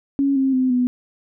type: tone with pitch steps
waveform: sine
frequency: 277.2 / 267.3 / 257.7 / 248.5 Hz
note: C#4 / C4 / C4 / B3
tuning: 0 / +37 / -26 / +11 cents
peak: -15 dBFS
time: 0.19-0.87 s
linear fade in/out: 0 ms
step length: 170 ms
effects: none